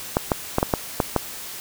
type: clicks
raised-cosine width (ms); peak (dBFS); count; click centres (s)
1; -3; 7; 0.169 / 0.318 / 0.584 / 0.629 / 0.738 / 1.002 / 1.163
effects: white hiss -35 dBFS RMS until 1.6 s